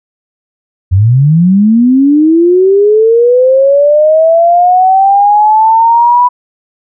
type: linear sweep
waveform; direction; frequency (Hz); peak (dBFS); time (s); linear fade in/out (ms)
sine; up; 87.4 to 990; -3; 0.91-6.29; 20
effects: none